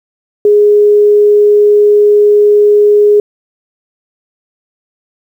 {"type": "tone", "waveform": "sine", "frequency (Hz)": 415.3, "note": "G#4", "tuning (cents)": 0, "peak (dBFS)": -3, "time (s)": [0.45, 3.2], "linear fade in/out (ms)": 2, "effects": ["7-bit"]}